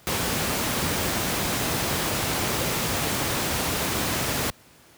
pink noise, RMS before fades -25 dBFS, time 0.07-4.5 s, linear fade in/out 0 ms, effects pink hiss -53 dBFS RMS until 4.97 s + high-pass 80 Hz 12 dB/octave

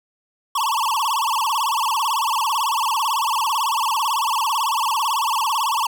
square tone with vibrato, 999 Hz, B5, 20 cents sharp, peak -19 dBFS, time 0.55-5.87 s, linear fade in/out 5 ms, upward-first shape sine, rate 18 Hz, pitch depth 240 cents each way, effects none

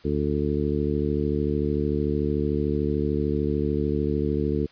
harmonic tone, 73.42 Hz, D2, in tune, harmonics 1 / 2 / 3 / 4 / 5 / 6, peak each -29 / -29 / -29 / -29 / -29 / -29 dBFS, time 0.04-4.67 s, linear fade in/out 20 ms, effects white hiss -54 dBFS RMS until 4.71 s + resampled to 11025 Hz

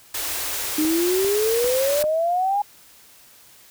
white band-stop noise, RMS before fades -27 dBFS, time 0.14-2.03 s, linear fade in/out 5 ms, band 110 to 290 Hz, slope 48 dB/octave
sine exponential sweep, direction up, 302.7 to 830.6 Hz, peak -18 dBFS, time 0.78-2.62 s, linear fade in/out 5 ms
click train, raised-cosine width 1 ms, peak -19 dBFS, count 4, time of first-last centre 0.85-2.04 s, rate 2.52 Hz
effects white hiss -50 dBFS RMS until 3.7 s

